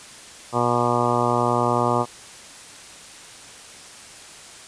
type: harmonic tone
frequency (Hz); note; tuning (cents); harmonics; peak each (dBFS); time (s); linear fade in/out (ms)
120.7; B2; -39; 1 / 2 / 3 / 4 / 5 / 6 / 7 / 8 / 9 / 10; -27 / -27 / -27 / -27 / -27 / -27 / -27 / -27 / -27 / -27; 0.52-2.06; 50
effects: white hiss -42 dBFS RMS until 4.67 s + resampled to 22050 Hz